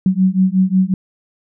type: beating tone pair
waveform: sine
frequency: 185 / 190.5 Hz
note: F#3 / G3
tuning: 0 / -49 cents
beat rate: 5.5 Hz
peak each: -14 dBFS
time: 0.06-0.94 s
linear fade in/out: 2 ms
effects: none